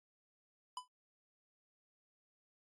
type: tone with exponential decay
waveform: square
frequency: 1000 Hz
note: B5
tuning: 21 cents sharp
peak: -38 dBFS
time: 0.77-0.88 s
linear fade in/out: 2 ms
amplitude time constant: 22 ms
effects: AAC 32 kbps